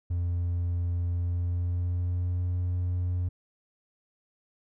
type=tone with pitch glide; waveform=triangle; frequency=87.31 to 89.45 Hz; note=F2 to F2; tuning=0 to +42 cents; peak=-23 dBFS; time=0.1-3.29 s; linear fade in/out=10 ms; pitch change=+42 cents; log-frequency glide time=1.14-2.48 s; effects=tanh soft clip ceiling -20 dBFS